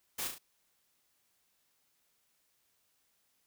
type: noise with echo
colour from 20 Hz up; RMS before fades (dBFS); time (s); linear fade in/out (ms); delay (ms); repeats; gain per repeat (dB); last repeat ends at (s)
white; -37; 0.18-0.28; 10; 35; 3; -5; 0.385
effects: white hiss -75 dBFS RMS until 3.46 s